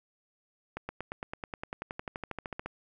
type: accelerating click train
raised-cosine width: 0.5 ms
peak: -21 dBFS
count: 22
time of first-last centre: 0.77-2.66 s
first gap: 120 ms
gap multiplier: 0.97
effects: none